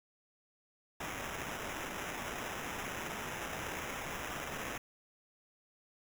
blue noise with sample-and-hold, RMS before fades -41 dBFS, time 1-4.78 s, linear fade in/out 5 ms, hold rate 4410 Hz, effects none

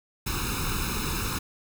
pink noise with comb filter, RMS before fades -29 dBFS, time 0.26-1.39 s, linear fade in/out 10 ms, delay 0.77 ms, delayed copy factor +0.95, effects none

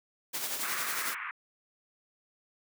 white noise with tremolo, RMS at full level -33 dBFS, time 0.33-1.15 s, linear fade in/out 20 ms, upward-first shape sine, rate 11 Hz, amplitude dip 45%
pink band-pass noise, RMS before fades -38 dBFS, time 0.63-1.31 s, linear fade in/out 2 ms, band 1100 to 2400 Hz, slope 48 dB/octave
effects high-pass 200 Hz 12 dB/octave

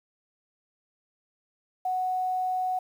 sine tone with quantisation, 740 Hz, F#5, in tune, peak -25 dBFS, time 1.85-2.79 s, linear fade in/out 5 ms, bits 9, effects none

